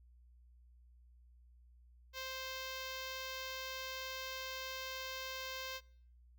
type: tone with notch filter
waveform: 5% pulse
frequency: 523.3 Hz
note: C5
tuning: in tune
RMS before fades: -44 dBFS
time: 2.13-5.81 s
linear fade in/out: 50 ms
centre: 8500 Hz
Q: 1.1
effects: noise-tail reverb RT60 0.6 s tail -24 dB re dry + added 60 Hz sine -60 dBFS peak until 6.38 s